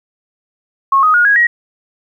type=tone with pitch steps; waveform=sine; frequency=1090 / 1252.1 / 1438.3 / 1652.1 / 1897.8 Hz; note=C#6 / D#6 / F#6 / G#6 / A#6; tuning=-29 / +11 / -49 / -10 / +31 cents; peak=-7 dBFS; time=0.92-1.47 s; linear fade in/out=5 ms; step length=110 ms; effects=8-bit